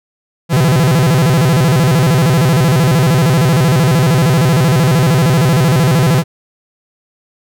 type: tone with vibrato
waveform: 45% pulse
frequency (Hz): 146.2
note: D3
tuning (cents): -7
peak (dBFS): -8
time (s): 0.49-6.24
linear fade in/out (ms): 50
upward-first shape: square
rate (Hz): 13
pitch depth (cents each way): 240
effects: none